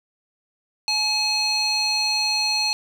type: tone with band-pass filter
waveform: square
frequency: 851 Hz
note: G#5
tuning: 42 cents sharp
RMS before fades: -22 dBFS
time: 0.88-2.73 s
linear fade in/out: 0 ms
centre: 4200 Hz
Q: 2.8
effects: none